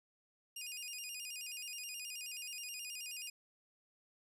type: tone with vibrato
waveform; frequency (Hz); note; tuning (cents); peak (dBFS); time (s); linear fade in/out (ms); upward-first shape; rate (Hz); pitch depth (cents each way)
15% pulse; 2640; E7; +2; -36; 0.56-3.3; 5; square; 9.4; 110
effects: none